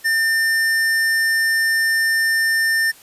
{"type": "tone", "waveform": "square", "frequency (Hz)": 1800, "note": "A6", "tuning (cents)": 39, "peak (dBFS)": -16, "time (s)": [0.04, 2.92], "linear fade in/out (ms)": 20, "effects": ["white hiss -46 dBFS RMS until 3.02 s", "resampled to 32000 Hz"]}